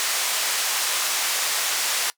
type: band-pass noise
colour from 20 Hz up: white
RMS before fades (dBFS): -24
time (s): 0-2.1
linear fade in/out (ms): 0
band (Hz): 680 to 8800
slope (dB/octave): 12
effects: noise-tail reverb RT60 0.1 s tail -21 dB re dry